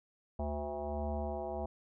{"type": "tone with frequency modulation", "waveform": "sine", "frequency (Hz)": 366.8, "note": "F#4", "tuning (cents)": -15, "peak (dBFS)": -34, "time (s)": [0.39, 1.66], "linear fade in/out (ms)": 5, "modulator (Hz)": 147, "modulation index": 3.1, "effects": []}